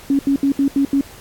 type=tone bursts at uneven times; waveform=sine; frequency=277.2 Hz; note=C#4; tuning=in tune; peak=-12 dBFS; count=6; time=0.1-0.19 / 0.27-0.36 / 0.43-0.52 / 0.59-0.68 / 0.76-0.85 / 0.93-1.01 s; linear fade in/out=2 ms; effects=pink hiss -41 dBFS RMS until 1.2 s + AAC 64 kbps